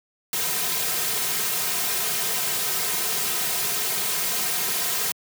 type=noise with comb filter; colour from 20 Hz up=white; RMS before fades=-25 dBFS; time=0.33-5.12 s; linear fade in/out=2 ms; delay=3.5 ms; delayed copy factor=-0.9; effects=high-pass 150 Hz 12 dB/octave